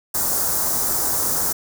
white band-stop noise, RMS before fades -21 dBFS, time 0.14-1.53 s, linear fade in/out 10 ms, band 1400 to 5600 Hz, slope 24 dB/octave, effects none

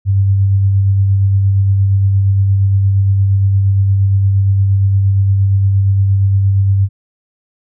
sine tone with tremolo, 98 Hz, G2, in tune, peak -7 dBFS, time 0.05-6.89 s, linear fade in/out 50 ms, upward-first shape sine, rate 8.6 Hz, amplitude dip 25%, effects none

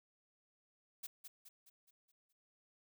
blue noise with echo, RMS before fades -45 dBFS, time 1.03-1.07 s, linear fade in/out 10 ms, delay 210 ms, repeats 6, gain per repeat -6 dB, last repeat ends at 2.33 s, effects none

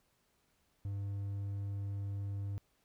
triangle tone, 99.8 Hz, G2, 32 cents sharp, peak -34 dBFS, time 0.85-2.58 s, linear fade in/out 0 ms, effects pink hiss -75 dBFS RMS until 2.84 s

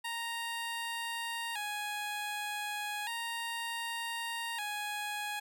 15% pulse tone with vibrato, 880 Hz, A5, in tune, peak -29 dBFS, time 0.04-5.4 s, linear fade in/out 10 ms, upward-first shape square, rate 0.33 Hz, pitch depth 96 cents each way, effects none

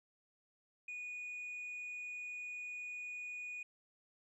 sine tone, 2463 Hz, D#7, 18 cents flat, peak -40 dBFS, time 0.88-3.63 s, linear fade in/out 5 ms, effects tanh soft clip ceiling -41 dBFS

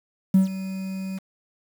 triangle tone with ADSR envelope, 190.4 Hz, F#3, 50 cents sharp, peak -8 dBFS, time 0.34-1.19 s, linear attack 7 ms, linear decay 130 ms, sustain -18 dB, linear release 15 ms, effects tanh soft clip ceiling -9 dBFS + 7-bit

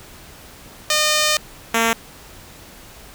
5% pulse tone pair in turn, 609 / 228.1 Hz, D#5 / A#3, -37 / -37 cents, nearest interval octave + perfect fourth, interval 1700 cents, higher first, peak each -4 dBFS, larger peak neither, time 0.9-1.37 / 1.74-1.93 s, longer first, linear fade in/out 2 ms, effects pink hiss -42 dBFS RMS until 3.14 s

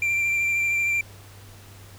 triangle tone with vibrato, 2363 Hz, D7, 10 cents sharp, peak -19 dBFS, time 0.02-1.01 s, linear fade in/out 2 ms, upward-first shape sine, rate 13 Hz, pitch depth 15 cents each way, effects added 99 Hz sine -45 dBFS peak until 1.98 s + pink hiss -49 dBFS RMS until 1.98 s

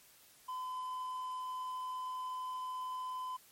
triangle tone, 1016 Hz, B5, 49 cents sharp, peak -36 dBFS, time 0.48-3.37 s, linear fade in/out 10 ms, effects white hiss -62 dBFS RMS until 3.51 s + MP3 64 kbps

